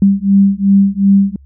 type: beating tone pair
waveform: sine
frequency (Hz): 196 / 198.7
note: G3 / G3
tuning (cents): 0 / +24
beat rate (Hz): 2.7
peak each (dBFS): -10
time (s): 0.02-1.36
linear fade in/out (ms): 2
effects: added 69 Hz sine -38 dBFS peak until 1.45 s